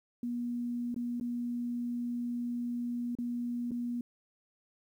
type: tone with dropouts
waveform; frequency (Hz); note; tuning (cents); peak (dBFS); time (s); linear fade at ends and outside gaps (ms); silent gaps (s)
sine; 240.6; B3; -45; -32; 0.23-4.01; 2; 0.944-0.962 / 1.199-1.21 / 3.152-3.186 / 3.709-3.716
effects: 11-bit